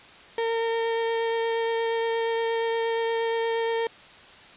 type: tone with vibrato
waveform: 35% pulse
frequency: 457.2 Hz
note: A#4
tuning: 34 cents flat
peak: -22 dBFS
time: 0.38-3.87 s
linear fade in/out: 2 ms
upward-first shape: triangle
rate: 8.5 Hz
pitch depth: 11 cents each way
effects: white hiss -48 dBFS RMS until 4.56 s + resampled to 8000 Hz

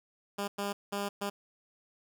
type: tone bursts at uneven times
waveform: 10% pulse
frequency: 201.6 Hz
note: G3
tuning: 49 cents sharp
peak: -24 dBFS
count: 4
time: 0.38-0.48 / 0.58-0.73 / 0.92-1.09 / 1.21-1.3 s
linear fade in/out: 10 ms
effects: none

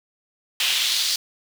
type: noise with high-pass filter sweep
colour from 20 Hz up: brown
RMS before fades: -22 dBFS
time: 0.6-1.16 s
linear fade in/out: 2 ms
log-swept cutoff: 2900 to 4500 Hz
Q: 2.3
effects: none

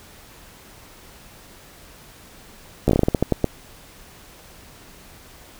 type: slowing click train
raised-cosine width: 2 ms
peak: -3 dBFS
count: 12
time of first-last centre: 2.88-3.443 s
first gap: 14 ms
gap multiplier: 1.24
effects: pink hiss -46 dBFS RMS until 5.59 s

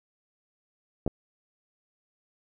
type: clicks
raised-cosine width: 2 ms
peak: -15 dBFS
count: 2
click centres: 1.064 / 1.077 s
effects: none

